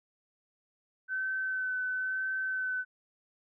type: tone with vibrato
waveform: sine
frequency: 1523 Hz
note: F#6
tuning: 50 cents sharp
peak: -30 dBFS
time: 1.08-2.85 s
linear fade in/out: 50 ms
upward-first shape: sine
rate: 1 Hz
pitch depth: 16 cents each way
effects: none